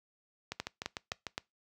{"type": "two click trains", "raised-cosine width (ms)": 0.2, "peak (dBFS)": [-17, -19], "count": [4, 6], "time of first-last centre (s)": [[0.6, 1.379], [0.52, 1.267]], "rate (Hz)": [3.85, 6.69], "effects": ["noise-tail reverb RT60 0.2 s tail -23 dB re dry", "high-pass 60 Hz 12 dB/octave"]}